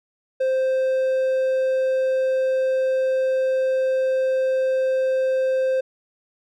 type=tone; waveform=triangle; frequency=523 Hz; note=C5; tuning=1 cent flat; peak=-16 dBFS; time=0.4-5.81 s; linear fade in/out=10 ms; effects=none